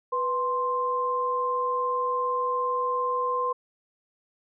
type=tone pair together; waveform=sine; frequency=493.9 / 1047.1 Hz; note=B4 / C6; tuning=0 / +1 cents; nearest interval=octave + minor second; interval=1301 cents; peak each=-29 / -25 dBFS; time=0.12-3.53 s; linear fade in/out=10 ms; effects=none